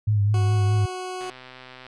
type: tone with vibrato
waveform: sine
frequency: 103.83 Hz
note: G#2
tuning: in tune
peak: -17 dBFS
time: 0.07-0.86 s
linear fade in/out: 10 ms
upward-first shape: triangle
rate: 4.8 Hz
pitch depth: 57 cents each way
type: tone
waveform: 20% pulse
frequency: 368.4 Hz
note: F#4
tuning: 7 cents flat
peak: -25 dBFS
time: 0.34-1.3 s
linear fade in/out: 2 ms
type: click train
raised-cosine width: 0.3 ms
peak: -26 dBFS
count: 85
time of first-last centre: 1.21-1.866 s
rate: 128 Hz
effects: resampled to 24000 Hz